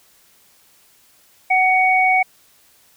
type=tone pair together; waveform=sine; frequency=746.5 / 2237 Hz; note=F#5 / C#7; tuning=+15 / +15 cents; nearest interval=octave + perfect fifth; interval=1900 cents; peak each=-15 dBFS; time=1.5-2.23 s; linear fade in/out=10 ms; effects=white hiss -54 dBFS RMS until 2.96 s